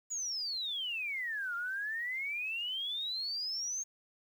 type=exponential two-way sweep; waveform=sine; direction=down then up; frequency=6980 to 1380 to 6500 Hz; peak=-34 dBFS; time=0.1-3.84 s; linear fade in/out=20 ms; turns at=1.55 s; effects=10-bit